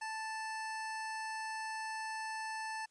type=tone; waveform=25% pulse; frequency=880 Hz; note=A5; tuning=in tune; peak=-35 dBFS; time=0.01-2.86 s; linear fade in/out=10 ms; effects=white hiss -74 dBFS RMS until 2.9 s + resampled to 22050 Hz